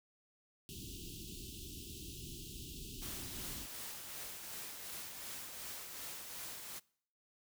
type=band-stop noise; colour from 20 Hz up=pink; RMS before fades=-48 dBFS; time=0.69-3.66 s; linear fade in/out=0 ms; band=410 to 2700 Hz; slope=96 dB/octave
type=noise with tremolo; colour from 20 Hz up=white; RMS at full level=-45 dBFS; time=3.01-6.8 s; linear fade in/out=20 ms; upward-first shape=triangle; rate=2.7 Hz; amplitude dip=40%
effects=noise-tail reverb RT60 0.6 s tail -24 dB re dry

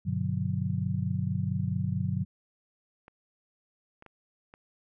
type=chord; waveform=sine; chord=G major seventh; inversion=none; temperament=just; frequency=98 / 122.5 / 147 / 183.75 Hz; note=G2 / B2 / D3 / F#3; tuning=0 / -14 / +2 / -12 cents; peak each=-32 / -33 / -33 / -32 dBFS; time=0.05-2.25 s; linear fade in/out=20 ms
type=clicks; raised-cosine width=0.5 ms; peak=-34 dBFS; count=4; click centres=3.081 / 4.024 / 4.063 / 4.539 s
effects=none

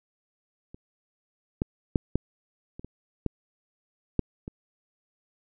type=clicks; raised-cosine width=3 ms; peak=-30 / -12 / -8 / -10 / -27 / -26 / -13 / -9 / -23 dBFS; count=9; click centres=0.745 / 1.619 / 1.958 / 2.156 / 2.795 / 2.846 / 3.263 / 4.193 / 4.479 s; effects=none

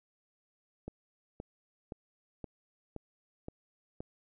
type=click train; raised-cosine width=2 ms; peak=-27 dBFS; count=7; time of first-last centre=0.88-4.005 s; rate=1.92 Hz; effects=none

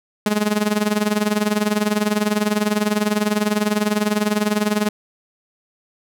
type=tone with tremolo; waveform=sawtooth; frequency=210 Hz; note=G#3; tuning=19 cents sharp; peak=-10 dBFS; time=0.26-4.89 s; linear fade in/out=2 ms; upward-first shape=sine; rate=20 Hz; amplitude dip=80%; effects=none

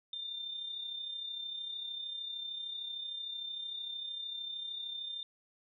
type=tone with amplitude modulation; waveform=sine; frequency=3601 Hz; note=A7; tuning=39 cents sharp; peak=-36 dBFS; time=0.13-5.23 s; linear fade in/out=2 ms; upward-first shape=sine; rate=33.2 Hz; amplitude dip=50%; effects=none

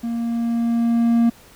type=tone with level ramp; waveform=triangle; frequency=233.1 Hz; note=A#3; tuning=in tune; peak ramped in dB=-20 to -10 dBFS; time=0.03-1.3 s; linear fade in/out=10 ms; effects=pink hiss -48 dBFS RMS until 1.55 s

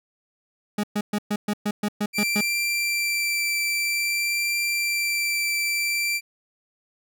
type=tone bursts; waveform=40% pulse; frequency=207.7 Hz; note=G#3; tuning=in tune; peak=-21 dBFS; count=10; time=0.78-2.41 s; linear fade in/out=5 ms; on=55 ms; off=120 ms
type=tone with vibrato; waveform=sawtooth; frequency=2349 Hz; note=D7; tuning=in tune; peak=-19 dBFS; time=2.13-6.21 s; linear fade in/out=50 ms; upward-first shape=triangle; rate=0.51 Hz; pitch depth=10 cents each way
effects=none

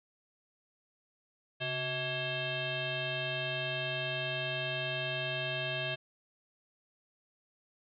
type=tone with frequency modulation; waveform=sine; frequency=1650 Hz; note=G#6; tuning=12 cents flat; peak=-32 dBFS; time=1.6-5.96 s; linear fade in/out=20 ms; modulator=505 Hz; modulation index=3.5; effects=none

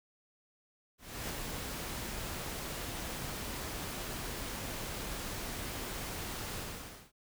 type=noise with ADSR envelope; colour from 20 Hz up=pink; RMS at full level=-38 dBFS; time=0.98-7.12 s; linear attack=310 ms; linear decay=22 ms; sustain=-2 dB; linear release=550 ms; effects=none

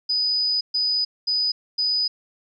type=tone bursts at uneven times; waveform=sine; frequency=4978 Hz; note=D#8; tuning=in tune; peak=-19 dBFS; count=4; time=0.09-0.61 / 0.74-1.05 / 1.27-1.52 / 1.78-2.08 s; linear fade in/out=10 ms; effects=none

